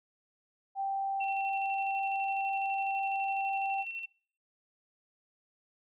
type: tone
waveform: sine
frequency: 783 Hz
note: G5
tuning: 2 cents flat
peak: -30 dBFS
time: 0.75-3.85 s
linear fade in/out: 50 ms
type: tone with tremolo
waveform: sine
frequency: 2707 Hz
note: E7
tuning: 45 cents sharp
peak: -35 dBFS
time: 1.2-4.06 s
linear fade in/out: 10 ms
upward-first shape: square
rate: 12 Hz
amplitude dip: 40%
effects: noise-tail reverb RT60 0.5 s tail -24 dB re dry